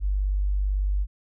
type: tone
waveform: sine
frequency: 49 Hz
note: G1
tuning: in tune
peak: -21 dBFS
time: 0-1.07 s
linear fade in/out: 50 ms
effects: none